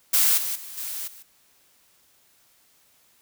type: noise with level steps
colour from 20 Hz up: blue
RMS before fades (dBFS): -19 / -28 / -39 / -32 / -46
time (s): 0.13-1.23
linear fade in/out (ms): 10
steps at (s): 0.37 / 0.55 / 0.77 / 1.07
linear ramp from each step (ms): 10
effects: white hiss -61 dBFS RMS until 3.21 s